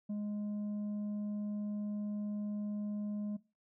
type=tone with tanh clipping; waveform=sine; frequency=207.7 Hz; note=G#3; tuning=in tune; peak=-36 dBFS; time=0.09-3.37 s; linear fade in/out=10 ms; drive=4 dB; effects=noise-tail reverb RT60 0.3 s tail -20 dB re dry